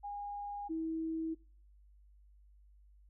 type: tone pair in turn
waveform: sine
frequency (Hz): 816 / 323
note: G#5 / E4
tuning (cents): -31 / -35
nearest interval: octave + major third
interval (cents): 1604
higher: first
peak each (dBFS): -39 / -34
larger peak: second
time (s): 0.03-0.69 / 0.69-1.35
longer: neither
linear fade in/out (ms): 20
effects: noise-tail reverb RT60 0.5 s tail -25 dB re dry + added 50 Hz sine -59 dBFS peak until 3.09 s